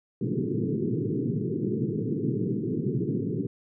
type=band-pass noise; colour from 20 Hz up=pink; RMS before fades=-28 dBFS; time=0.21-3.47 s; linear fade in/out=5 ms; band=110 to 440 Hz; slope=96 dB/octave; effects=none